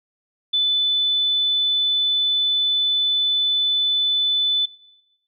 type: tone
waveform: sine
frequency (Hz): 3500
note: A7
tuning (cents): -10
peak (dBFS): -16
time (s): 0.53-4.66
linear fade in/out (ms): 10
effects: noise-tail reverb RT60 1.0 s tail -21 dB re dry